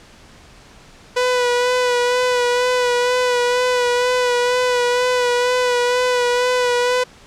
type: tone with vibrato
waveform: sawtooth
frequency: 493.9 Hz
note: B4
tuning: in tune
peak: -11 dBFS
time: 1.16-7.04 s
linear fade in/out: 10 ms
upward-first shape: sine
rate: 2.1 Hz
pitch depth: 27 cents each way
effects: pink hiss -45 dBFS RMS until 7.26 s + low-pass 7000 Hz 12 dB/octave